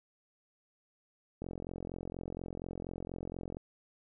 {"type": "click train", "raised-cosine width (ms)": 2, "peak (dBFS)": -27, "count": 96, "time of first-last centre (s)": [1.42, 3.569], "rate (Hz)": 44.2, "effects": []}